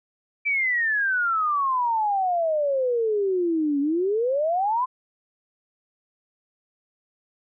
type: exponential two-way sweep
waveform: sine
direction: down then up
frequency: 2342 to 277.1 to 1046 Hz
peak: -20 dBFS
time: 0.45-4.86 s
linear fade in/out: 20 ms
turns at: 3.8 s
effects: none